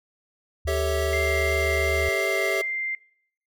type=tone with vibrato; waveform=sine; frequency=75.8 Hz; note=D#2; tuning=45 cents flat; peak=-26 dBFS; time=0.65-2.09 s; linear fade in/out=5 ms; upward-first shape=triangle; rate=6.1 Hz; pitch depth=12 cents each way
type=chord; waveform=square; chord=A dominant seventh; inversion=third; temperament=equal with one note detuned; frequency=392 / 440 / 554.4 / 652.4 Hz; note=G4 / A4 / C#5 / E5; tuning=0 / 0 / 0 / -18 cents; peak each=-29 / -33 / -32 / -29 dBFS; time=0.67-2.62 s; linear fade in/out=10 ms
type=tone; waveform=sine; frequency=2093 Hz; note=C7; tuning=in tune; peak=-25 dBFS; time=1.13-2.95 s; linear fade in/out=2 ms
effects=noise-tail reverb RT60 0.7 s tail -25 dB re dry